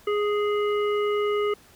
harmonic tone, 415.3 Hz, G#4, in tune, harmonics 1 / 3 / 5 / 7, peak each -22 / -30 / -36 / -39 dBFS, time 0.07-1.54 s, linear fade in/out 5 ms, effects pink hiss -54 dBFS RMS until 1.75 s

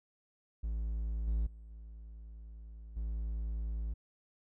triangle tone with level steps, 55 Hz, A1, in tune, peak -31 / -27 / -46 / -44 / -32 dBFS, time 0.63-3.94 s, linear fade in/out 10 ms, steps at 1.27 / 1.46 / 1.7 / 2.96 s, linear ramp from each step 10 ms, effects none

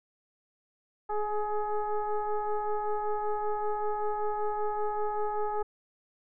sine tone with frequency modulation, 419.4 Hz, G#4, 17 cents sharp, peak -27 dBFS, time 1.09-5.63 s, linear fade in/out 10 ms, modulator 422 Hz, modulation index 1.5, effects none

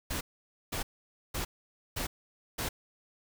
pink noise bursts, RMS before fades -34 dBFS, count 5, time 0.1-2.69 s, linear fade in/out 10 ms, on 110 ms, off 510 ms, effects none

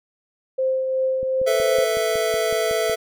sine tone with tremolo, 523.3 Hz, C5, in tune, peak -17 dBFS, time 0.58-1.85 s, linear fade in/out 10 ms, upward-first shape triangle, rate 2.7 Hz, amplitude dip 40%
click train, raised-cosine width 3 ms, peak -24 dBFS, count 10, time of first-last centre 1.23-2.897 s, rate 5.4 Hz
square chord, A suspended second, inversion none, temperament just, 440 / 495 / 660 Hz, A4 / B4 / E5, 0 / +4 / +2 cents, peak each -24 / -28 / -23 dBFS, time 1.46-2.96 s, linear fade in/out 20 ms
effects none

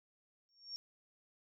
sine tone with exponential growth, 5520 Hz, F8, 21 cents flat, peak -38 dBFS, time 0.49-0.76 s, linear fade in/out 0 ms, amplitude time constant 58 ms, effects none

